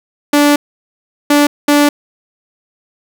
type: tone bursts at uneven times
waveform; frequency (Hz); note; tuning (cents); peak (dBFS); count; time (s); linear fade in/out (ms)
sawtooth; 291; D4; -16; -3; 3; 0.33-0.56 / 1.3-1.47 / 1.68-1.89; 5
effects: none